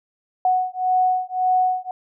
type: beating tone pair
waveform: sine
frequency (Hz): 738 / 739.8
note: F#5 / F#5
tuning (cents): -5 / 0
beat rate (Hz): 1.8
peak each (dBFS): -20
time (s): 0.45-1.91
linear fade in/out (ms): 2
effects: none